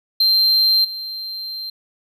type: tone with level steps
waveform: triangle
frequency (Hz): 4149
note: C8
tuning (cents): -15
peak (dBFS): -11 / -25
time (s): 0.2-1.7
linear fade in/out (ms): 5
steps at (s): 0.84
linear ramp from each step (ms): 10
effects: none